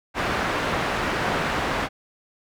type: low-pass noise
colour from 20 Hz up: white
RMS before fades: -25 dBFS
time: 0.14-1.89 s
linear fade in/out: 50 ms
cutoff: 1600 Hz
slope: 12 dB/octave
effects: none